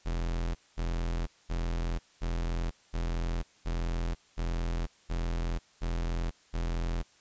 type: tone bursts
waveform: 45% pulse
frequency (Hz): 42.31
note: E1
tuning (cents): +46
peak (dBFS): -29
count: 10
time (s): 0.05-7.03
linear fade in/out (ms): 20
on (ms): 500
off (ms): 220
effects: white hiss -62 dBFS RMS until 7.2 s + resampled to 16000 Hz